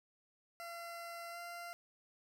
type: tone with pitch glide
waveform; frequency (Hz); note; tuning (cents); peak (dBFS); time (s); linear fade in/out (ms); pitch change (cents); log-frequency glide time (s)
20% pulse; 682 to 691.1; F5 to F5; -41 to -18; -40; 0.6-1.73; 0; +23; 1.31-1.38
effects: none